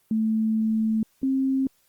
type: tone pair in turn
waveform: sine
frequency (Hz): 220 / 266.5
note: A3 / C4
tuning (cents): 0 / +32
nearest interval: minor third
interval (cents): 332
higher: second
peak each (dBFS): -20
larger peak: neither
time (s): 0.11-1.03 / 1.23-1.67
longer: first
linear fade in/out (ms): 2
effects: white hiss -65 dBFS RMS until 1.88 s + Opus 32 kbps